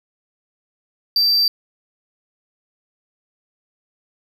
triangle tone, 4677 Hz, D8, 8 cents flat, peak -12 dBFS, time 1.16-1.48 s, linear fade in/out 2 ms, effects none

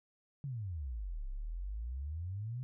sine exponential two-way sweep, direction down then up, 146.83 to 31.99 to 130.6 Hz, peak -37 dBFS, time 0.44-2.63 s, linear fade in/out 0 ms, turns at 1.27 s, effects none

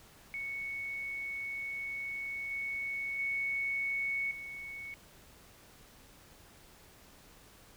sine tone with level steps, 2217 Hz, C#7, in tune, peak -36 / -34 / -31 / -41 dBFS, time 0.34-4.94 s, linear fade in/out 0 ms, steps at 2.51 / 3.19 / 4.31 s, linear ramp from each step 2 ms, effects pink hiss -58 dBFS RMS until 7.76 s

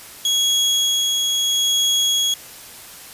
30% pulse tone with tremolo, 3322 Hz, G#7, in tune, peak -12 dBFS, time 0.25-2.34 s, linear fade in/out 2 ms, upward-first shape sine, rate 0.76 Hz, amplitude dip 25%, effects white hiss -39 dBFS RMS until 3.13 s + resampled to 32000 Hz

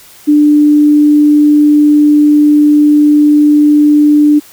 sine tone, 296.6 Hz, D4, 17 cents sharp, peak -3 dBFS, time 0.27-4.4 s, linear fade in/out 20 ms, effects white hiss -38 dBFS RMS until 4.52 s

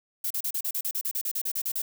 violet noise bursts, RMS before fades -29 dBFS, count 16, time 0.24-1.82 s, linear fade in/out 5 ms, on 65 ms, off 36 ms, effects none

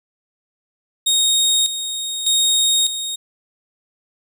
25% pulse tone with tremolo, 3729 Hz, A#7, in tune, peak -10 dBFS, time 1.06-3.16 s, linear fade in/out 10 ms, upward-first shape square, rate 0.83 Hz, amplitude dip 65%, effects none

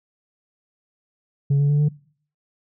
sine tone with pitch steps, 140.4 / 143.1 / 145.86 / 148.66 Hz, C#3 / D3 / D3 / D3, +22 / -45 / -12 / +21 cents, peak -12 dBFS, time 1.5-1.888 s, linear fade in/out 10 ms, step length 97 ms, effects noise-tail reverb RT60 0.5 s tail -23 dB re dry + tanh soft clip ceiling -14 dBFS

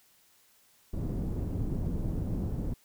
pink low-pass noise, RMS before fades -32 dBFS, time 0.93-2.74 s, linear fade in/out 10 ms, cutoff 260 Hz, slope 12 dB/octave, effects white hiss -64 dBFS RMS until 2.84 s

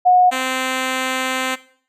sine / 5% pulse tone pair in turn, 727 / 259.5 Hz, F#5 / C4, -31 / -14 cents, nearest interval octave + tritone, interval 1783 cents, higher first, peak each -8 dBFS, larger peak neither, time 0.05-0.31 / 0.31-1.56 s, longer second, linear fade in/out 20 ms, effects noise-tail reverb RT60 0.5 s tail -17 dB re dry + low-pass 11000 Hz 12 dB/octave

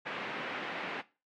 white band-pass noise, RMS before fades -39 dBFS, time 0.05-1.02 s, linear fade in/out 20 ms, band 170 to 2500 Hz, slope 24 dB/octave, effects noise-tail reverb RT60 0.3 s tail -18 dB re dry + AAC 64 kbps

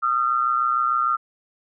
sine tone pair together, 1228.4 / 1355 Hz, D#6 / E6, -23 / +47 cents, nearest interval major second, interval 170 cents, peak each -21 dBFS, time 0.02-1.17 s, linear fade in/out 20 ms, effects none

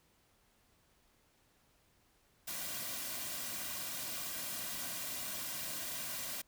white noise with comb filter, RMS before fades -41 dBFS, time 2.47-6.42 s, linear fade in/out 10 ms, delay 2.3 ms, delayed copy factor -0.6, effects pink hiss -71 dBFS RMS until 6.47 s

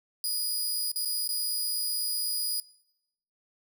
15% pulse tone with dropouts, 4922 Hz, D#8, 20 cents flat, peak -21 dBFS, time 0.24-2.6 s, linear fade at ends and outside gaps 1 ms, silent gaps 0.916-0.959 / 1.05-1.056 / 1.276-1.29 s, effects noise-tail reverb RT60 0.8 s tail -22 dB re dry

